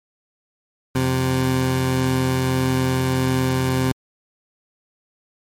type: tone pair together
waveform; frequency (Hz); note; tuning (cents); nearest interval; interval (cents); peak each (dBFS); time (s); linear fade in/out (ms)
20% pulse; 86.12 / 130; F2 / C3; -24 / -11; perfect fifth; 713; -23 / -13; 0.95-3.92; 5
effects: MP3 64 kbps